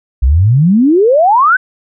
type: exponential sweep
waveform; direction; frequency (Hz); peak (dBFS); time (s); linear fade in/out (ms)
sine; up; 58.27 to 1572; -5; 0.22-1.57; 10
effects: none